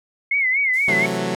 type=tone with vibrato; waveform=sine; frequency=2131 Hz; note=C7; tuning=31 cents sharp; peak=-16 dBFS; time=0.31-1.06 s; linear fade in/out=5 ms; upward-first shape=sine; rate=4.2 Hz; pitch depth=110 cents each way
type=noise; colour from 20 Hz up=violet; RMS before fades=-34 dBFS; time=0.73-1.18 s; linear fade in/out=10 ms
type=chord; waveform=15% pulse; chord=F# half-diminished seventh; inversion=second; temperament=equal; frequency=130.81 / 164.81 / 185 / 220 Hz; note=C3 / E3 / F#3 / A3; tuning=0 / 0 / 0 / 0 cents; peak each=-23 / -24 / -18 / -20 dBFS; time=0.88-1.35 s; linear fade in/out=2 ms
effects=low-pass 8000 Hz 12 dB/octave